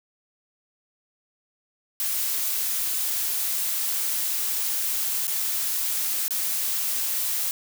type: noise with dropouts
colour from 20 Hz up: blue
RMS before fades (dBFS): -26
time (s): 2-7.51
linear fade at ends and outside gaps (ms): 1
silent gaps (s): 5.27-5.278 / 6.281-6.307
effects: none